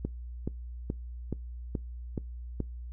click train, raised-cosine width 3 ms, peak -18 dBFS, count 7, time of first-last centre 0.05-2.603 s, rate 2.35 Hz, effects noise-tail reverb RT60 0.2 s tail -24 dB re dry + added 60 Hz sine -38 dBFS peak until 2.92 s

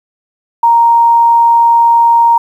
sine tone, 932.3 Hz, A#5, in tune, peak -4 dBFS, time 0.63-2.38 s, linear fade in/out 5 ms, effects 7-bit

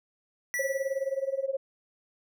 square tone with exponential decay, 1954 Hz, B6, 19 cents flat, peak -28 dBFS, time 0.54-1.46 s, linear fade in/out 0 ms, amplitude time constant 200 ms
sine tone with tremolo, 540 Hz, C#5, 45 cents flat, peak -24 dBFS, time 0.59-1.57 s, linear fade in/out 5 ms, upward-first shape sine, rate 19 Hz, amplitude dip 90%
effects none

